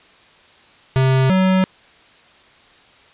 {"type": "tone pair in turn", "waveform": "square", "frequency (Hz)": [131.9, 187.6], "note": ["C3", "F#3"], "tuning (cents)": [14, 24], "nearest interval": "tritone", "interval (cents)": 610, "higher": "second", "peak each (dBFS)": -13, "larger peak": "neither", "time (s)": [[0.96, 1.3], [1.3, 1.64]], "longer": "neither", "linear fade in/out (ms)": 0, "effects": ["white hiss -49 dBFS RMS until 3.13 s", "resampled to 8000 Hz"]}